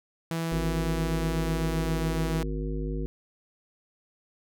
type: tone with pitch glide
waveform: sawtooth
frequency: 164.81 to 162.54 Hz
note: E3 to E3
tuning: 0 to -24 cents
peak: -24 dBFS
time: 0.31-2.43 s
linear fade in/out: 0 ms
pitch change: -24 cents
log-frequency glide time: 0.55-2.14 s
type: harmonic tone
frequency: 51.91 Hz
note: G#1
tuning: in tune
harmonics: 1 / 3 / 5 / 7 / 9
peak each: -30 / -35 / -37 / -38 / -40 dBFS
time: 0.52-3.06 s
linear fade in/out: 0 ms
effects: none